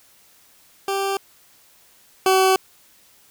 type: tone pair in turn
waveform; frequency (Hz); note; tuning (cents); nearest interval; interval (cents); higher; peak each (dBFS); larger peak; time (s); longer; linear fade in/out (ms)
20% pulse; 392 / 378.9; G4 / F#4; 0 / +41; minor second; 59; first; -16 / -9; second; 0.88-1.17 / 2.26-2.56; second; 2
effects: white hiss -54 dBFS RMS until 3.3 s